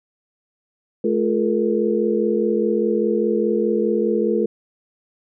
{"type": "tone cluster", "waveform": "sine", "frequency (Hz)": [215.3, 350.5, 426.3, 471.2], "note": ["A3", "F4", "G#4", "A#4"], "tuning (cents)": [-37, 6, 45, 19], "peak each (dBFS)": -22, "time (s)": [1.04, 4.46], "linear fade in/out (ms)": 5, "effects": []}